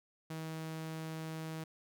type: tone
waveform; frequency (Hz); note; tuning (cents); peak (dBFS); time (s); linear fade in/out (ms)
sawtooth; 159.7; D#3; +45; -36; 0.3-1.64; 5
effects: none